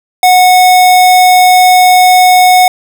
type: tone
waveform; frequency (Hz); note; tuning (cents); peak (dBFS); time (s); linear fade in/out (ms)
square; 733; F#5; -16; -3; 0.23-2.68; 2
effects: none